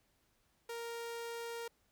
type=tone; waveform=sawtooth; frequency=466.2 Hz; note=A#4; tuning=in tune; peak=-37 dBFS; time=0.69-1.68 s; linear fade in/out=5 ms; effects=pink hiss -75 dBFS RMS until 1.91 s